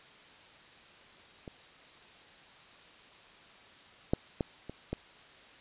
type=clicks; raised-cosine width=2 ms; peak=-29 / -12 / -16 / -27 / -20 dBFS; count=5; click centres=1.478 / 4.135 / 4.408 / 4.696 / 4.93 s; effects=white hiss -55 dBFS RMS until 5.6 s + resampled to 8000 Hz